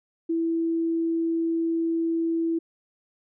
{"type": "tone", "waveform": "sine", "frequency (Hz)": 330.3, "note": "E4", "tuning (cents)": 4, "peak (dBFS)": -22, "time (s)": [0.29, 2.59], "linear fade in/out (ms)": 10, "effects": []}